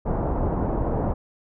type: low-pass noise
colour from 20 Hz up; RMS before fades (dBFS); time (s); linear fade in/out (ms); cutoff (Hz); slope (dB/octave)
pink; -24; 0.05-1.14; 20; 920; 24
effects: none